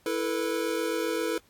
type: chord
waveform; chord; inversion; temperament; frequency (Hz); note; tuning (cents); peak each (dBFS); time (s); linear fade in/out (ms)
square; E suspended fourth; none; equal with one note detuned; 329.6 / 440 / 487.6; E4 / A4 / B4; 0 / 0 / -22; -32; 0.06-1.38; 2
effects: pink hiss -63 dBFS RMS until 1.49 s + AAC 64 kbps